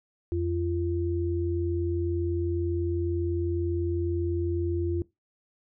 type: tone pair together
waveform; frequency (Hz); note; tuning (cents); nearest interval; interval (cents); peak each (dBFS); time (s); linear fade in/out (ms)
sine; 86 / 344; F2 / F4; -26 / -26; 2 octaves; 2400; -28; 0.32-5.02; 0
effects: noise-tail reverb RT60 0.2 s tail -20 dB re dry